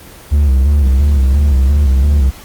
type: tone with vibrato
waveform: triangle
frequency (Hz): 69.3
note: C#2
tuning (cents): 0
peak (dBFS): -5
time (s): 0.31-2.31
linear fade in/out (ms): 20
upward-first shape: square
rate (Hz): 2.9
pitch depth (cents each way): 82
effects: pink hiss -36 dBFS RMS until 2.44 s + Opus 24 kbps